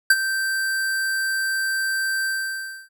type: tone with ADSR envelope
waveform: square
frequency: 1562 Hz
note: G6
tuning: 7 cents flat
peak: -10 dBFS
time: 0.1-2.89 s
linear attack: 5 ms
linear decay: 41 ms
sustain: -12 dB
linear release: 640 ms
effects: none

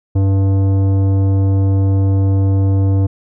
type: tone with tanh clipping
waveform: sine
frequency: 97.2 Hz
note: G2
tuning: 14 cents flat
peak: -12 dBFS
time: 0.15-3.07 s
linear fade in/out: 10 ms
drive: 13 dB
effects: none

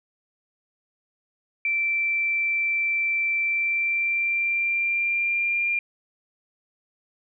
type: tone with pitch glide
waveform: sine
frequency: 2340 to 2395 Hz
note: D7 to D7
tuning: -7 to +33 cents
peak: -21 dBFS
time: 1.65-5.79 s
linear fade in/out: 2 ms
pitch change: +40 cents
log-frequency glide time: 3.42-5.67 s
effects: none

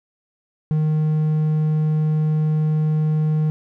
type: tone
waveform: triangle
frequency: 154.5 Hz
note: D#3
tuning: 12 cents flat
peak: -14 dBFS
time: 0.71-3.5 s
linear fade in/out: 0 ms
effects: none

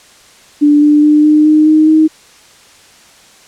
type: tone with pitch steps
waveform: sine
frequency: 293.7 / 296.9 / 300.2 / 303.5 / 306.9 / 310.3 / 313.7 Hz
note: D4 / D4 / D4 / D#4 / D#4 / D#4 / D#4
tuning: 0 / +19 / +38 / -43 / -24 / -5 / +14 cents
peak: -4 dBFS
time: 0.61-2.08 s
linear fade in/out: 20 ms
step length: 210 ms
effects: white hiss -42 dBFS RMS until 3.47 s + low-pass 8000 Hz 12 dB/octave

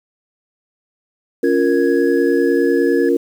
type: chord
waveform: sine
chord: Bb minor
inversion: first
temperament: just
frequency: 279.7 / 349.6 / 466.2 Hz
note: Db4 / F4 / Bb4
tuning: +16 / +2 / 0 cents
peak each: -17 / -16 / -16 dBFS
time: 1.43-3.17 s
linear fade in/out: 5 ms
type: tone with pitch glide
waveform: triangle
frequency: 1661.2 to 1696.1 Hz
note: G#6 to G#6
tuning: 0 to +36 cents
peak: -25 dBFS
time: 1.44-3.09 s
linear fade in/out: 2 ms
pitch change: +36 cents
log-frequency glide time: 1.68-2.94 s
effects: 7-bit

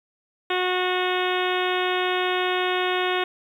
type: harmonic tone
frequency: 365.1 Hz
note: F#4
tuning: 23 cents flat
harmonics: 1 / 2 / 3 / 4 / 5 / 6 / 7 / 8 / 9 / 10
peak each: -25 / -28 / -30 / -31 / -32 / -33 / -33 / -34 / -35 / -35 dBFS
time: 0.5-3.24 s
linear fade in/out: 5 ms
effects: 9-bit

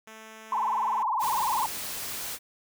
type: tone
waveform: 5% pulse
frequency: 220 Hz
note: A3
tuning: in tune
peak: -33 dBFS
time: 0.07-1.03 s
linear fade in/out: 5 ms
type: tone with vibrato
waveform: sine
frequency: 951 Hz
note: A#5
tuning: 34 cents sharp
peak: -24 dBFS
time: 0.52-1.66 s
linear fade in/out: 2 ms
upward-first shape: triangle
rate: 20 Hz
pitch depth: 260 cents each way
type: noise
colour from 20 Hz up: white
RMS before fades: -35 dBFS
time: 1.19-2.39 s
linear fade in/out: 50 ms
effects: none

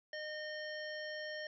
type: harmonic tone with a mistuned harmonic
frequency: 611 Hz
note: D#5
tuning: 32 cents flat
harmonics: 1 / 3 / 5 / 7 / 9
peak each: -44 / -44 / -52 / -57 / -52 dBFS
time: 0.13-1.47 s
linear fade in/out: 2 ms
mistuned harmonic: 5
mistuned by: +36 cents
effects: none

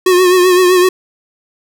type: tone with vibrato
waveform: square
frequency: 364 Hz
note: F#4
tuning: 28 cents flat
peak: -7 dBFS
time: 0.06-0.89 s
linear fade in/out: 5 ms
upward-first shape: triangle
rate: 7.8 Hz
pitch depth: 55 cents each way
effects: none

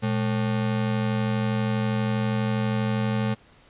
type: ring-modulated tone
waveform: square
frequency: 165.3 Hz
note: E3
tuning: 5 cents sharp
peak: -20 dBFS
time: 0.02-3.35 s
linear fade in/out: 20 ms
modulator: 46.2 Hz
effects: pink hiss -55 dBFS RMS until 3.69 s + resampled to 8000 Hz

